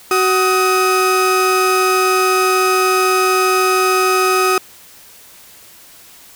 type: tone pair together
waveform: 35% pulse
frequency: 373.9 / 1257.6 Hz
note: F#4 / D#6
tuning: +18 / +18 cents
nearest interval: octave + major sixth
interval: 2100 cents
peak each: -13 dBFS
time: 0.11-4.58 s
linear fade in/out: 2 ms
effects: white hiss -42 dBFS RMS until 6.35 s